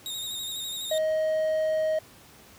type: tone with vibrato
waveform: sawtooth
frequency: 3729 Hz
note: A#7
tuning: in tune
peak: -29 dBFS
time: 0.06-0.98 s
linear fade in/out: 0 ms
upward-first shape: square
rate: 12 Hz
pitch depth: 34 cents each way
type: tone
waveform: triangle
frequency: 628 Hz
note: D#5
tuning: 16 cents sharp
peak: -21 dBFS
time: 0.91-1.99 s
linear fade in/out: 5 ms
effects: pink hiss -52 dBFS RMS until 2.58 s + high-pass 60 Hz 12 dB/octave